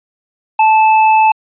sine tone with hard clipping, 874 Hz, A5, 12 cents flat, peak -8 dBFS, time 0.59-1.32 s, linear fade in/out 5 ms, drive 10 dB, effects resampled to 8000 Hz

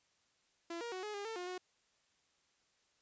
sawtooth tone with pitch steps, 338.1 / 471.5 / 371.2 / 421.6 / 405 / 448.3 / 357.9 / 365 Hz, E4 / A#4 / F#4 / G#4 / G#4 / A4 / F4 / F#4, +44 / +20 / +6 / +26 / -43 / +32 / +42 / -24 cents, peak -37 dBFS, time 0.7-1.58 s, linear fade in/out 5 ms, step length 110 ms, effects white hiss -75 dBFS RMS until 3.01 s + resampled to 16000 Hz

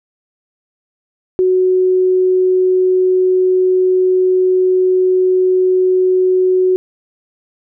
sine tone, 370 Hz, F#4, in tune, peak -9 dBFS, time 1.39-6.76 s, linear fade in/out 0 ms, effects none

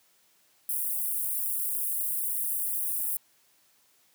white high-pass noise, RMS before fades -30 dBFS, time 0.69-3.17 s, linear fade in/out 2 ms, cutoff 9200 Hz, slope 48 dB/octave, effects white hiss -65 dBFS RMS until 4.14 s + high-pass 100 Hz 12 dB/octave

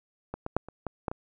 clicks, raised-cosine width 1 ms, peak -20 / -19 / -9 / -28 / -18 / -15 / -20 dBFS, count 7, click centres 0.34 / 0.464 / 0.566 / 0.686 / 0.867 / 1.082 / 1.115 s, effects none

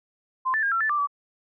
sine tone with pitch steps, 1039 / 1760 / 1619 / 1349 / 1754 / 1180 / 1148 Hz, C6 / A6 / G#6 / E6 / A6 / D6 / D6, -12 / 0 / -45 / +40 / -6 / +8 / -40 cents, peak -21 dBFS, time 0.45-1.073 s, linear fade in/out 20 ms, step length 89 ms, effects none

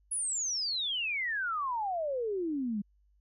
sine exponential sweep, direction down, 10548 to 195.9 Hz, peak -30 dBFS, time 0.11-2.82 s, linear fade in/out 10 ms, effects added 50 Hz sine -64 dBFS peak until 3.2 s

